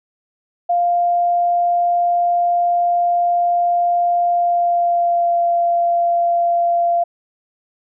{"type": "tone with pitch glide", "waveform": "sine", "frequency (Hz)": [698.5, 689.7], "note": ["F5", "F5"], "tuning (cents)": [0, -22], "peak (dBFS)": -13, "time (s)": [0.69, 7.04], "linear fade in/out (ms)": 10, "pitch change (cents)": -22, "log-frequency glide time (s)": [4.3, 5.38], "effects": []}